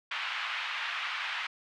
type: band-pass noise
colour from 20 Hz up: white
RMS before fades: -35 dBFS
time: 0.11-1.47 s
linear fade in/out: 5 ms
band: 1000 to 3000 Hz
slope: 24 dB/octave
effects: none